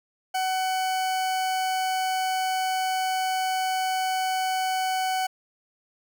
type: tone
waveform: 40% pulse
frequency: 750 Hz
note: F#5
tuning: 23 cents sharp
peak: -23 dBFS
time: 0.34-5.27 s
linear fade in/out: 10 ms
effects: none